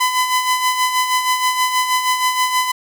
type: tone with tremolo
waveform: sawtooth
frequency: 1009 Hz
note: B5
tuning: 37 cents sharp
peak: -9 dBFS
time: 0-2.72 s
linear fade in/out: 10 ms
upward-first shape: sine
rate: 6.3 Hz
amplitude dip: 55%
effects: none